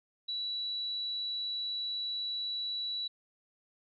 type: tone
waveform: sine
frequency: 3932 Hz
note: B7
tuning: 8 cents flat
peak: -33 dBFS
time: 0.28-3.08 s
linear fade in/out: 10 ms
effects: none